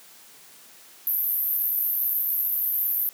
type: band-pass noise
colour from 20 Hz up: white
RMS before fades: -25 dBFS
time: 1.07-3.09 s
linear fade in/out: 0 ms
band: 12000 to 14000 Hz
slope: 96 dB/octave
effects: white hiss -50 dBFS RMS until 3.13 s + high-pass 150 Hz 12 dB/octave